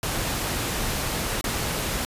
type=noise with dropouts; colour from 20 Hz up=pink; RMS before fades=-27 dBFS; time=0.03-2.05 s; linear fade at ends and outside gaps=1 ms; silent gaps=1.411-1.441 s; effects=resampled to 32000 Hz